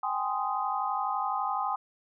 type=chord; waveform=sine; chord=Ab major seventh; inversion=third; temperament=just; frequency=778.7 / 830.6 / 1038.3 / 1245.9 Hz; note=G5 / Ab5 / C6 / Eb6; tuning=-12 / 0 / -14 / +2 cents; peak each=-33 dBFS; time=0.03-1.76 s; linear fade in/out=5 ms; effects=none